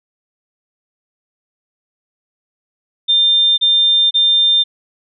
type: tone bursts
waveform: sine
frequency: 3600 Hz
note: A7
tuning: 39 cents sharp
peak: -9 dBFS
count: 3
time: 3.08-4.64 s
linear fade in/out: 20 ms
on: 500 ms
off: 30 ms
effects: none